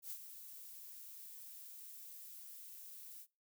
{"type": "noise with ADSR envelope", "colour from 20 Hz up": "violet", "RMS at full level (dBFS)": -44, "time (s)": [0.02, 3.27], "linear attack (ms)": 83, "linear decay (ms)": 76, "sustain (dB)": -9, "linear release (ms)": 62, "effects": ["noise-tail reverb RT60 0.3 s tail -23 dB re dry"]}